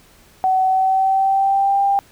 sine tone with pitch glide, 754 to 794.7 Hz, F#5 to G5, +32 to +23 cents, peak -13 dBFS, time 0.44-1.99 s, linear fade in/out 0 ms, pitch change +91 cents, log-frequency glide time 0.64-1.81 s, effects pink hiss -50 dBFS RMS until 2.11 s

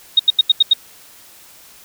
sine tone bursts, 3729 Hz, A#7, in tune, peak -6 dBFS, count 6, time 0.17-0.735 s, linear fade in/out 5 ms, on 25 ms, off 83 ms, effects white hiss -44 dBFS RMS until 1.84 s

